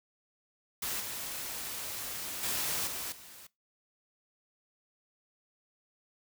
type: noise with level steps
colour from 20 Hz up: white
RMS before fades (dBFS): -35 / -39 / -33 / -38 / -51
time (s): 0.82-3.47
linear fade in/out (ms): 5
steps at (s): 1 / 2.43 / 2.87 / 3.12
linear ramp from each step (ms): 2
effects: noise-tail reverb RT60 0.2 s tail -21 dB re dry